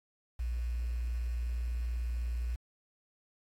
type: tone with quantisation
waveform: sine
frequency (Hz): 59.4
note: A#1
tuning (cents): +33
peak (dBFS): -31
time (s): 0.39-2.56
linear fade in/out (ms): 10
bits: 9
effects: AAC 64 kbps